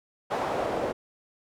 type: noise with band-pass filter sweep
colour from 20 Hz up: pink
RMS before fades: -29 dBFS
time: 0.3-0.93 s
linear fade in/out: 20 ms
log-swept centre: 770 to 490 Hz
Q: 1.8
effects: none